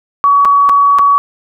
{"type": "tone with dropouts", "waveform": "sine", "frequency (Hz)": 1131, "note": "C#6", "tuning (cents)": 34, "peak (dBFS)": -5, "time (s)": [0.24, 1.18], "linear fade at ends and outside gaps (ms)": 0, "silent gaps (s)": [[0.449, 0.454], [0.691, 0.695], [0.986, 0.992]], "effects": []}